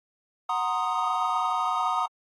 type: chord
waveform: triangle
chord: C half-diminished seventh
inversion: second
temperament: equal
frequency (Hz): 740 / 932.3 / 1046.5 / 1244.5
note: Gb5 / Bb5 / C6 / Eb6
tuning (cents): 0 / 0 / 0 / 0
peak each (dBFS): -29 / -28 / -31 / -26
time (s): 0.49-2.06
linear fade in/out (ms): 5
effects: AAC 32 kbps